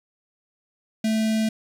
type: tone with notch filter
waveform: square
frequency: 219.7 Hz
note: A3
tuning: 2 cents flat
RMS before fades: -22 dBFS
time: 1.04-1.49 s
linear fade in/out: 5 ms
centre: 1100 Hz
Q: 0.89
effects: low-pass 11000 Hz 12 dB/octave + 8-bit